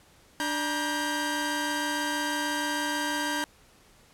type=tone cluster; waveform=sawtooth; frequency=295.6 / 953 / 1583 Hz; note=D4 / A#5 / G6; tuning=+11 / +38 / +17 cents; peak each=-28 dBFS; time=0.4-3.44 s; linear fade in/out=0 ms; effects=pink hiss -58 dBFS RMS until 4.13 s + low-pass 12000 Hz 12 dB/octave